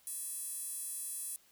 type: tone with high-pass filter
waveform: square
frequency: 370 Hz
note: F#4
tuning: in tune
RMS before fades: -41 dBFS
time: 0.07-1.36 s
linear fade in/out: 0 ms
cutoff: 10000 Hz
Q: 4.1
effects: white hiss -66 dBFS RMS until 1.51 s